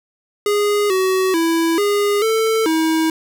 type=tone with pitch steps; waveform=square; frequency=412.6 / 376 / 330.5 / 409.2 / 444.2 / 320.5 Hz; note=G#4 / F#4 / E4 / G#4 / A4 / E4; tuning=-11 / +28 / +5 / -26 / +16 / -49 cents; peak=-15 dBFS; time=0.46-3.1 s; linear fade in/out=2 ms; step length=440 ms; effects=none